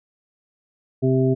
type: harmonic tone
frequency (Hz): 130.81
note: C3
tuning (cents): 0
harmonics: 1 / 2 / 3 / 5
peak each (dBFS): -19 / -21 / -20 / -29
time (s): 1.02-1.35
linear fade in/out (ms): 20
effects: none